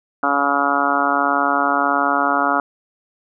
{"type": "harmonic tone", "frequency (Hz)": 141.5, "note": "C#3", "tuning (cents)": 36, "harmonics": [2, 3, 4, 5, 6, 7, 8, 9, 10], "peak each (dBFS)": [-24, -32, -27, -22, -24, -25, -24, -21, -22], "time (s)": [0.23, 2.6], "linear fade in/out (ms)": 2, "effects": []}